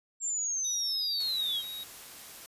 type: linear sweep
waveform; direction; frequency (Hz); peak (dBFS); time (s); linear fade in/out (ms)
sine; down; 7459 to 3136; -29; 0.2-1.63; 50
type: tone with pitch glide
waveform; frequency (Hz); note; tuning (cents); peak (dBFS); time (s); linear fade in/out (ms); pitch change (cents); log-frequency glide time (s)
square; 3758 to 3797; A#7 to A#7; +13 to +31; -38; 0.64-1.84; 10; +18; 0.79-1.29
type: noise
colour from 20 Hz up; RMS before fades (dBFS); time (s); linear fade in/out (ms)
white; -47; 1.2-2.46; 0
effects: resampled to 32000 Hz